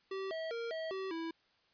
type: tone with pitch steps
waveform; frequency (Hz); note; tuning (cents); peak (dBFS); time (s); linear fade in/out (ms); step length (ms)
square; 385.5 / 646 / 464.5 / 644 / 382.4 / 328.7; G4 / E5 / A#4 / E5 / G4 / E4; -29 / -35 / -6 / -41 / -43 / -5; -38; 0.11-1.31; 5; 200
effects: white hiss -71 dBFS RMS until 1.73 s + resampled to 11025 Hz